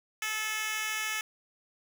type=tone with high-pass filter; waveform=10% pulse; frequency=433.1 Hz; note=A4; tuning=27 cents flat; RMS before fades=-33 dBFS; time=0.22-1.21 s; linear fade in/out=2 ms; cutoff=1900 Hz; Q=0.92; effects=none